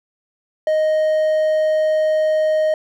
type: tone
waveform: triangle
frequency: 622.3 Hz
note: D#5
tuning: in tune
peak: -12 dBFS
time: 0.67-2.74 s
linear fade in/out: 2 ms
effects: none